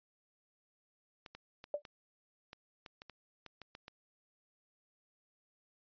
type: clicks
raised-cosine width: 0.2 ms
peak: -31 dBFS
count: 12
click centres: 1.262 / 1.35 / 1.641 / 1.852 / 2.531 / 2.862 / 3.019 / 3.097 / 3.463 / 3.617 / 3.751 / 3.881 s
type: tone with exponential decay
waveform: sine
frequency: 586 Hz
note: D5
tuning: 4 cents flat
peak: -28 dBFS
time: 1.74-1.82 s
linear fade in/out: 2 ms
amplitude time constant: 16 ms
effects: resampled to 11025 Hz